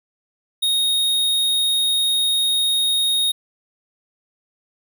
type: tone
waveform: square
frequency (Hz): 3729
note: A#7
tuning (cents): 0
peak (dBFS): -17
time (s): 0.62-3.32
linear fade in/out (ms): 10
effects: none